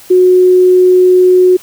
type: tone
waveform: sine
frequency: 365.9 Hz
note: F#4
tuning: 19 cents flat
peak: -3 dBFS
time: 0.1-1.57 s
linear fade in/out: 10 ms
effects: white hiss -37 dBFS RMS until 1.62 s